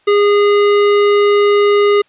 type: tone with hard clipping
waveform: sine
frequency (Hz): 410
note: G#4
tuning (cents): -22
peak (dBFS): -10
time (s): 0.07-2.02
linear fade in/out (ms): 10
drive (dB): 17
effects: white hiss -55 dBFS RMS until 2.08 s + resampled to 8000 Hz